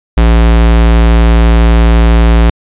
square tone, 57 Hz, A#1, 38 cents flat, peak -4 dBFS, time 0.17-2.5 s, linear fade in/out 5 ms, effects resampled to 8000 Hz

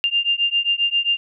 sine beating tone pair, 2794 / 2801.5 Hz, F7 / F7, 0 / +5 cents, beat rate 7.5 Hz, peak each -20 dBFS, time 0.04-1.17 s, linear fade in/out 0 ms, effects none

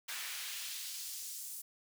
pink noise with high-pass filter sweep, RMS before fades -43 dBFS, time 0.08-1.62 s, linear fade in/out 10 ms, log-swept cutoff 1600 to 8900 Hz, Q 1, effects none

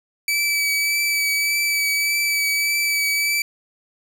sawtooth tone with vibrato, 2300 Hz, D7, 37 cents flat, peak -15 dBFS, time 0.28-3.42 s, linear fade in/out 2 ms, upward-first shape triangle, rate 1.7 Hz, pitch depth 19 cents each way, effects none

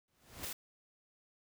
pink noise with exponential growth, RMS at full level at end -43 dBFS, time 0.08-0.45 s, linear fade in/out 1 ms, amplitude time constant 79 ms
white noise, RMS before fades -42 dBFS, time 0.43-0.53 s, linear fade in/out 5 ms
effects none

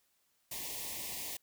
white band-stop noise, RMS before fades -41 dBFS, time 0.51-1.37 s, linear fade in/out 5 ms, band 1100 to 1800 Hz, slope 96 dB/octave, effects white hiss -75 dBFS RMS until 1.42 s

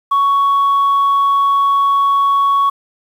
sine tone, 1115 Hz, C#6, 10 cents sharp, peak -8 dBFS, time 0.11-2.7 s, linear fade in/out 10 ms, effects tanh soft clip ceiling -8 dBFS + 7-bit

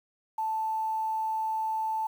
sine tone, 880 Hz, A5, in tune, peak -27 dBFS, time 0.38-2.07 s, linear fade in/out 5 ms, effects 9-bit

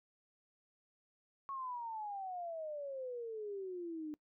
sine exponential sweep, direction down, 1108.7 to 297.3 Hz, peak -40 dBFS, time 1.49-4.14 s, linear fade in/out 0 ms, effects noise-tail reverb RT60 0.1 s tail -23 dB re dry

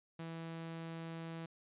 sawtooth tone, 164.5 Hz, E3, 3 cents flat, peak -39 dBFS, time 0.19-1.46 s, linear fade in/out 5 ms, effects resampled to 8000 Hz

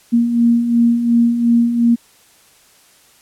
sine beating tone pair, 232.8 / 235.6 Hz, A#3 / A#3, -2 / +19 cents, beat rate 2.8 Hz, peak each -19 / -11 dBFS, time 0.12-1.96 s, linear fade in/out 20 ms, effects white hiss -50 dBFS RMS until 3.21 s + low-pass 12000 Hz 12 dB/octave

